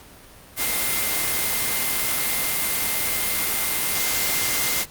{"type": "tone in noise", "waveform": "sine", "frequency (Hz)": 2093, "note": "C7", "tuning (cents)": 0, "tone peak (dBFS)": -31, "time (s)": [0.56, 4.86], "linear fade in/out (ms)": 50, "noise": "white", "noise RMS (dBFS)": -23, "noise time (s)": [0.56, 4.86], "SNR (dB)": -11, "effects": ["pink hiss -46 dBFS RMS until 4.9 s", "Opus 48 kbps"]}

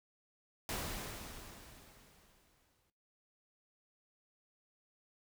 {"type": "noise with exponential decay", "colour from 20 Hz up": "pink", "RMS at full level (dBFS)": -38, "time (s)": [0.69, 2.9], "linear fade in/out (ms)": 1, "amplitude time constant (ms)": 480, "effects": ["noise-tail reverb RT60 0.3 s tail -17 dB re dry"]}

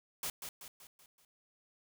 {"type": "noise with echo", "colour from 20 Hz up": "white", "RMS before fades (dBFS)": -38, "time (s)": [0.23, 0.3], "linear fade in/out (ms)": 2, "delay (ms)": 190, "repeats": 5, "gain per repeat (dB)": -6, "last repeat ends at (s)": 1.25, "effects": []}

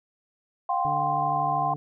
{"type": "chord", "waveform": "sine", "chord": "F suspended second", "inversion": "none", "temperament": "equal with one note detuned", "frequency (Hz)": [711.1, 784, 1046.5], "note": ["F5", "G5", "C6"], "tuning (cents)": [31, 0, 0], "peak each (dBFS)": -27, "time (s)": [0.69, 1.74], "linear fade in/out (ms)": 5}
{"type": "harmonic tone", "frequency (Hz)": 146.83, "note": "D3", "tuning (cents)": 0, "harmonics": [1, 2, 3, 5], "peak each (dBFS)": [-33, -39, -43, -47], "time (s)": [0.85, 1.76], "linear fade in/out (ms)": 0}
{"effects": []}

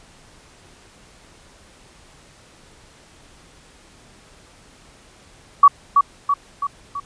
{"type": "tone with echo", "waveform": "sine", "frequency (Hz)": 1134, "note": "C#6", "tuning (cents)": 39, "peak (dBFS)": -4, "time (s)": [5.63, 5.68], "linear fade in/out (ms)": 5, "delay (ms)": 330, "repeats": 4, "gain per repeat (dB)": -5, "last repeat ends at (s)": 7, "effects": ["pink hiss -49 dBFS RMS until 7.05 s", "resampled to 22050 Hz"]}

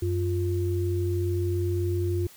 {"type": "tone pair together", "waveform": "sine", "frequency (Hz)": [92.91, 350.8], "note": ["F#2", "F4"], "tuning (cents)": [8, 8], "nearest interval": "octave + major seventh", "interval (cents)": 2300, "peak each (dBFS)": [-25, -28], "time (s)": [0.02, 2.27], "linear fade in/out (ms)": 5, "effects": ["white hiss -51 dBFS RMS until 2.36 s"]}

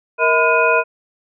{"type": "tone cluster", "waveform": "sine", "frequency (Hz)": [467.7, 640, 1005, 1429, 2491], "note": ["A#4", "D#5", "B5", "F6", "D#7"], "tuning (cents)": [6, 49, 30, 39, 1], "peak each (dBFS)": -18, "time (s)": [0.18, 0.84], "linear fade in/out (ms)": 50, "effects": []}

